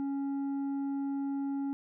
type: tone with tanh clipping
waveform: sine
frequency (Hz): 277.2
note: C#4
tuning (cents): 0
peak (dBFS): -32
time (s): 0-1.73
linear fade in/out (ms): 0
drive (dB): 6
effects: none